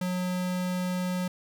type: tone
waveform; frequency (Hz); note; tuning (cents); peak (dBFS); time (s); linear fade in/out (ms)
square; 181.6; F#3; -32; -28; 0.01-1.28; 5
effects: none